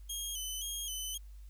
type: tone with vibrato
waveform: 15% pulse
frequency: 3136 Hz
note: G7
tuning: in tune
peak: -30 dBFS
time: 0.09-1.18 s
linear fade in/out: 10 ms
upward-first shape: square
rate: 1.9 Hz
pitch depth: 63 cents each way
effects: added 50 Hz sine -47 dBFS peak until 1.49 s + white hiss -70 dBFS RMS until 1.49 s